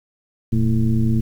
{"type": "tone with frequency modulation", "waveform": "sine", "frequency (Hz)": 120, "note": "B2", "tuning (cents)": -49, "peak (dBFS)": -14, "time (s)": [0.52, 1.21], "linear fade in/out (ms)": 10, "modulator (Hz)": 105, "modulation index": 1.3, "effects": ["8-bit"]}